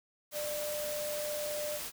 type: tone in noise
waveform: sine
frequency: 596 Hz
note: D5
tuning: 25 cents sharp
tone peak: -35 dBFS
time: 0.32-1.8 s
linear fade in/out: 50 ms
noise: white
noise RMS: -40 dBFS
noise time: 0.31-1.92 s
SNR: +2 dB
effects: none